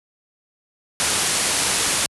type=low-pass noise; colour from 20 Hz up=white; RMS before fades=-21 dBFS; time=1-2.06 s; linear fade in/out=0 ms; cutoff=11000 Hz; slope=96 dB/octave; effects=high-pass 60 Hz 12 dB/octave